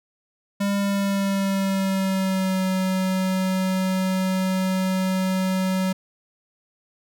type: tone with pitch glide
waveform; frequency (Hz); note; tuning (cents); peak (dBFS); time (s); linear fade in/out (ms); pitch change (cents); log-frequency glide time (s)
square; 200 to 187.69; G3 to F#3; +35 to +25; -21; 0.6-5.93; 10; -110; 0.77-2.66
effects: none